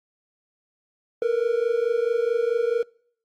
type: tone pair together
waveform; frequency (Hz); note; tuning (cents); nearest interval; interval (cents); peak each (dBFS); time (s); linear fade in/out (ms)
triangle; 455.5 / 480.1; A#4 / B4; -40 / -49; minor second; 91; -21; 1.22-2.83; 2
effects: noise-tail reverb RT60 0.6 s tail -25 dB re dry + Opus 48 kbps